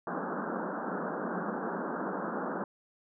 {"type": "band-pass noise", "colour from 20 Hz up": "pink", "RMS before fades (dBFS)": -35, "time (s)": [0.07, 2.64], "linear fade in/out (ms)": 2, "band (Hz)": [170, 1600], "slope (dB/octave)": 96, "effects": []}